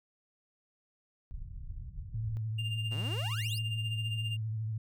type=low-pass noise; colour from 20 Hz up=pink; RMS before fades=-42 dBFS; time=1.31-2.37 s; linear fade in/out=0 ms; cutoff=110 Hz; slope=24 dB/octave
type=tone with vibrato; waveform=sine; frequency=110 Hz; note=A2; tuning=in tune; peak=-32 dBFS; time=2.14-4.78 s; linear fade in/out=5 ms; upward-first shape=sine; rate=13 Hz; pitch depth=46 cents each way
type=tone with tremolo; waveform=triangle; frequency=2800 Hz; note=F7; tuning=4 cents sharp; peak=-33 dBFS; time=2.58-4.37 s; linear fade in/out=10 ms; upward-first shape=sine; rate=15 Hz; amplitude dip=65%
type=exponential sweep; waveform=sawtooth; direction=up; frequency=106.6 to 5370 Hz; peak=-37 dBFS; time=2.91-3.59 s; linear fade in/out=10 ms
effects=none